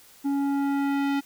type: tone with low-pass filter sweep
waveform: square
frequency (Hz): 279.3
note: C#4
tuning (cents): +13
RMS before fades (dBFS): -25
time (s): 0.24-1.21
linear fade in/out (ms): 20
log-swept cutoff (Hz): 620 to 3600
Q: 0.83
effects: white hiss -53 dBFS RMS until 1.25 s